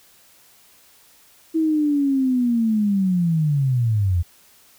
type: linear sweep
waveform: sine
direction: down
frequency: 325.2 to 82.41 Hz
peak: -16 dBFS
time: 1.54-4.23 s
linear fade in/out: 20 ms
effects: white hiss -53 dBFS RMS until 4.78 s